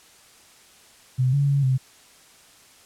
sine tone with pitch steps, 128.3 / 141.4 / 140.3 / 130.6 Hz, C3 / C#3 / C#3 / C3, -34 / +35 / +21 / -3 cents, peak -17 dBFS, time 1.18-1.78 s, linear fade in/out 20 ms, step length 150 ms, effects white hiss -52 dBFS RMS until 2.85 s + low-pass 10000 Hz 12 dB/octave

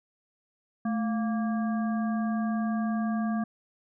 harmonic tone with a mistuned harmonic, 232.9 Hz, A#3, 1 cent flat, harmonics 1 / 3 / 5 / 7, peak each -26 / -36 / -40 / -43 dBFS, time 0.85-3.44 s, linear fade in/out 5 ms, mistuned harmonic 1, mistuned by -110 cents, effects none

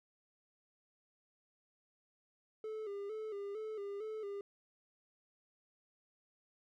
triangle tone with vibrato, 418 Hz, G#4, 11 cents sharp, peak -38 dBFS, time 2.64-4.41 s, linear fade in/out 2 ms, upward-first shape square, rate 2.2 Hz, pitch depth 69 cents each way, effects none

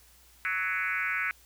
sine tone with frequency modulation, 1859 Hz, A#6, 5 cents flat, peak -27 dBFS, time 0.45-1.31 s, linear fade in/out 0 ms, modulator 185 Hz, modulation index 2.9, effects added 60 Hz sine -61 dBFS peak until 1.45 s + white hiss -59 dBFS RMS until 1.45 s

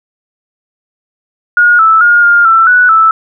sine tone with pitch steps, 1436 / 1315 / 1424 / 1409 / 1336 / 1477 / 1316 Hz, F6 / E6 / F6 / F6 / E6 / F#6 / E6, +48 / -5 / +33 / +15 / +23 / -3 / -3 cents, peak -3 dBFS, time 1.57-3.11 s, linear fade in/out 2 ms, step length 220 ms, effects none

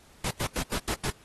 pink noise bursts, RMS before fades -30 dBFS, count 6, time 0.24-1.104 s, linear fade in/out 5 ms, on 69 ms, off 90 ms, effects pink hiss -57 dBFS RMS until 1.24 s + AAC 32 kbps

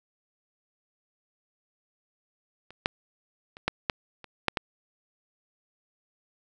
clicks, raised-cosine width 0.3 ms, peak -30 / -7 / -28 / -8 / -8 / -27 / -6 / -10 dBFS, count 8, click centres 2.706 / 2.859 / 3.569 / 3.68 / 3.898 / 4.243 / 4.483 / 4.572 s, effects none

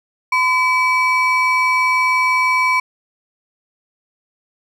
triangle ring-modulated tone, 1656 Hz, G#6, 5 cents flat, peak -8 dBFS, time 0.32-2.8 s, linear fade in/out 5 ms, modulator 637 Hz, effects none

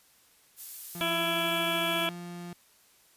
violet noise, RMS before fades -39 dBFS, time 0.56-2.1 s, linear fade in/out 50 ms
35% pulse tone with pitch glide, 172.7 to 174.5 Hz, F3 to F3, -19 to -1 cents, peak -37 dBFS, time 0.95-2.53 s, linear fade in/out 2 ms, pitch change +18 cents, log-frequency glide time 1.25-2.03 s
harmonic tone, 333.7 Hz, E4, 21 cents sharp, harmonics 1 / 2 / 3 / 4 / 5 / 7 / 8 / 9 / 10, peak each -36 / -33 / -37 / -36 / -38 / -34 / -39 / -38 / -33 dBFS, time 1.01-2.09 s, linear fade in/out 0 ms
effects white hiss -62 dBFS RMS until 3.16 s + resampled to 32000 Hz

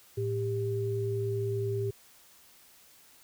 sine tone pair together, 111.2 / 396.3 Hz, A2 / G4, +19 / +19 cents, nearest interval octave + minor seventh, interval 2200 cents, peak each -31 / -31 dBFS, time 0.17-1.91 s, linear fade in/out 10 ms, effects white hiss -58 dBFS RMS until 3.23 s

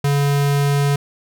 square tone, 142.1 Hz, C#3, 43 cents sharp, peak -15 dBFS, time 0.04-0.96 s, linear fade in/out 5 ms, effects none

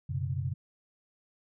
sine chord, F# suspended fourth, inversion none, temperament equal with one note detuned, 92.5 / 125.27 / 138.59 Hz, F#2 / B2 / C#3, 0 / +25 / 0 cents, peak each -34 dBFS, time 0.09-0.54 s, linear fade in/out 10 ms, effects none

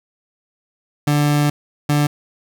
30% pulse tone bursts at uneven times, 146.83 Hz, D3, in tune, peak -11 dBFS, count 2, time 1.07-1.5 / 1.89-2.07 s, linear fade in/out 5 ms, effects none

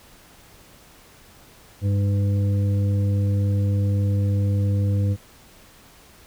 harmonic tone with a mistuned harmonic, 100 Hz, G2, 35 cents sharp, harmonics 1 / 2 / 3 / 5, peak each -18 / -29 / -34 / -35 dBFS, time 1.81-5.17 s, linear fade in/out 50 ms, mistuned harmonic 3, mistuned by +21 cents, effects pink hiss -50 dBFS RMS until 6.26 s

